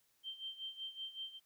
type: tone with tremolo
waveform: sine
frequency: 3136 Hz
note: G7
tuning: in tune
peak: -40 dBFS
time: 0.23-1.4 s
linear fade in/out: 50 ms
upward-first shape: sine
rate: 5.3 Hz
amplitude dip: 80%
effects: white hiss -75 dBFS RMS until 1.45 s